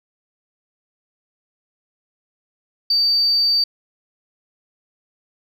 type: tone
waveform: sine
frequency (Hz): 4620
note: D8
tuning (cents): -29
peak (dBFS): -13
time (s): 2.9-3.64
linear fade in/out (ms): 5
effects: tanh soft clip ceiling -9 dBFS